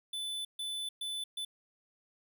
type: tone bursts at uneven times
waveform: square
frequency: 3500 Hz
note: A7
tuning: 10 cents flat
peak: -36 dBFS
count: 4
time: 0.13-0.45 / 0.59-0.89 / 1.01-1.24 / 1.37-1.45 s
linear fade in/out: 5 ms
effects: none